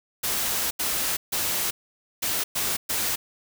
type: noise bursts at uneven times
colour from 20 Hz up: white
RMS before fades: -26 dBFS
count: 6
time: 0.23-0.71 / 0.79-1.17 / 1.32-1.71 / 2.22-2.44 / 2.55-2.77 / 2.89-3.16 s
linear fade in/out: 10 ms
effects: none